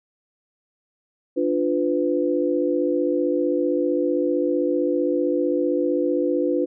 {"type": "chord", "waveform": "sine", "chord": "B diminished", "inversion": "first", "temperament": "equal with one note detuned", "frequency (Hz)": [293.7, 349.2, 501.1], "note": ["D4", "F4", "B4"], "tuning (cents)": [0, 0, 25], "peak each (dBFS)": -23, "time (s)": [1.36, 6.66], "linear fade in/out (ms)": 20, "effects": []}